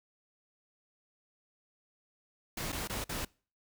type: noise with dropouts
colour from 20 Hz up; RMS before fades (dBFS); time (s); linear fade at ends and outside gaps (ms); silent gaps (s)
pink; -37; 2.57-3.25; 5; 2.721-2.726 / 2.875-2.896 / 3.042-3.092
effects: noise-tail reverb RT60 0.4 s tail -25 dB re dry